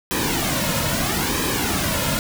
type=noise with flanger; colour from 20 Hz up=pink; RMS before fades=-22 dBFS; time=0.11-2.19 s; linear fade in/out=0 ms; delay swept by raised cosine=1.4 to 2.6 ms; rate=0.76 Hz; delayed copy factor=-0.65; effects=none